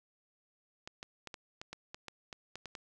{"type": "clicks", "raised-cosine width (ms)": 0.2, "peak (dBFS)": -26, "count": 12, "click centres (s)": [0.875, 1.029, 1.273, 1.342, 1.615, 1.73, 1.945, 2.083, 2.328, 2.556, 2.657, 2.752], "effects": ["10-bit"]}